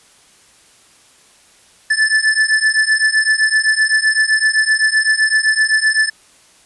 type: beating tone pair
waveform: square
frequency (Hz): 1744 / 1751.8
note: A6 / A6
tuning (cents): -16 / -8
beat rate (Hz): 7.8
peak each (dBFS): -16 / -15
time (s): 1.9-6.1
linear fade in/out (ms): 10
effects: white hiss -49 dBFS RMS until 6.65 s + resampled to 24000 Hz